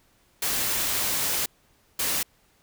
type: noise bursts at uneven times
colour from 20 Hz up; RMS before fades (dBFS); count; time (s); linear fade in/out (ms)
white; -26; 2; 0.42-1.46 / 1.99-2.23; 5
effects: pink hiss -63 dBFS RMS until 2.62 s